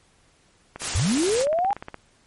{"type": "click train", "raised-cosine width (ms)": 0.5, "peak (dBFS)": -19, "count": 21, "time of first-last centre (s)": [0.76, 1.943], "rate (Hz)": 16.9}
{"type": "noise", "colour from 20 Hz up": "white", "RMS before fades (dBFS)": -27, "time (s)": [0.79, 1.46], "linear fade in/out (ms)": 50}
{"type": "linear sweep", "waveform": "sine", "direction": "up", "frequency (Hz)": [68.8, 828], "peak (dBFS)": -19, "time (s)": [0.95, 1.73], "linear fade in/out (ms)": 0}
{"effects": ["pink hiss -60 dBFS RMS until 2.26 s", "MP3 48 kbps"]}